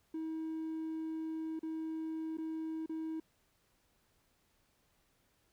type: tone with dropouts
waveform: triangle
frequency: 319.4 Hz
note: D#4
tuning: 45 cents sharp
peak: -34 dBFS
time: 0.14-3.2 s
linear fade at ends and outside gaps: 5 ms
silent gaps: 1.593-1.63 / 2.372-2.383 / 2.861-2.894 s
effects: tanh soft clip ceiling -31 dBFS + pink hiss -74 dBFS RMS until 5.52 s